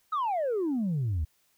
sine exponential sweep, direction down, 1310 to 71.6 Hz, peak -24 dBFS, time 0.12-1.25 s, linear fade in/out 10 ms, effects tanh soft clip ceiling -24 dBFS + white hiss -69 dBFS RMS until 1.57 s

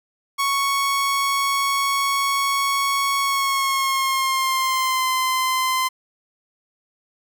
sawtooth tone with pitch glide, 1108.7 to 1034.5 Hz, C#6 to C6, 0 to -20 cents, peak -15 dBFS, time 0.38-5.89 s, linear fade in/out 20 ms, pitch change -120 cents, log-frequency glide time 3.21-5.05 s, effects none

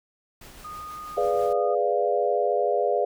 pink noise with tremolo, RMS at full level -45 dBFS, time 0.41-1.53 s, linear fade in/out 5 ms, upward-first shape triangle, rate 6.2 Hz, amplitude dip 35%
sine tone, 1232 Hz, D#6, 17 cents flat, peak -35 dBFS, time 0.64-1.75 s, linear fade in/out 10 ms
sine chord, G# diminished seventh, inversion none, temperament equal, 415.3 / 493.9 / 587.3 / 698.5 Hz, G#4 / B4 / D5 / F5, 0 / 0 / 0 / 0 cents, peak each -26 dBFS, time 1.17-3.05 s, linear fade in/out 5 ms
effects none

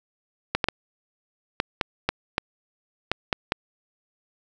clicks, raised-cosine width 0.3 ms, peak -5 dBFS, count 10, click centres 0.55 / 0.642 / 0.686 / 1.601 / 1.812 / 2.09 / 2.381 / 3.116 / 3.328 / 3.521 s, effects none

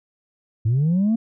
sine linear sweep, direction up, 103.83 to 233.1 Hz, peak -14 dBFS, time 0.65-1.16 s, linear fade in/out 10 ms, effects tanh soft clip ceiling -14 dBFS

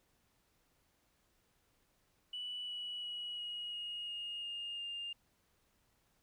sine tone with pitch steps, 2960 / 2938 / 2916 / 2894 / 2872 / 2851 / 2830 / 2808 Hz, F#7 / F#7 / F#7 / F#7 / F7 / F7 / F7 / F7, 0 / -13 / -26 / -39 / +48 / +35 / +22 / +9 cents, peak -39 dBFS, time 2.33-5.13 s, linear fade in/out 5 ms, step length 350 ms, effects tanh soft clip ceiling -35 dBFS + pink hiss -75 dBFS RMS until 6.22 s

